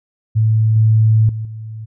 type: tone with level steps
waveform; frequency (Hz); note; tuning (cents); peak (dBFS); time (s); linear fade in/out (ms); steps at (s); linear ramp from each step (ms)
sine; 110; A2; 0; -10 / -8 / -20 / -26; 0.35-1.86; 20; 0.76 / 1.29 / 1.45; 2
effects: none